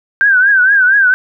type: tone with vibrato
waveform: sine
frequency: 1560 Hz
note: G6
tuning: 9 cents flat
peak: -6 dBFS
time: 0.21-1.14 s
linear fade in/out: 0 ms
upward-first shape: triangle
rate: 4.3 Hz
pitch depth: 130 cents each way
effects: none